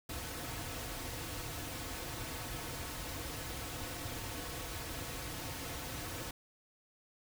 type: noise with comb filter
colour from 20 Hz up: pink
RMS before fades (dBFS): -42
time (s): 0.09-6.31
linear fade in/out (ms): 5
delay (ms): 5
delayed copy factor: -0.6
effects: none